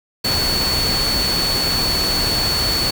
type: tone in noise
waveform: sine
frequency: 4435 Hz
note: C#8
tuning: in tune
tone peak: -18 dBFS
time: 0.24-2.91 s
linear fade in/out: 10 ms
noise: pink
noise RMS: -22 dBFS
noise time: 0.24-2.91 s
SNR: +1 dB
effects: none